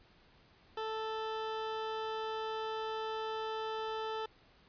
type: tone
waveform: 20% pulse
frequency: 440 Hz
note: A4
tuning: in tune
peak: -31 dBFS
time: 0.77-4.26 s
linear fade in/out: 5 ms
effects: pink hiss -64 dBFS RMS until 4.68 s + resampled to 11025 Hz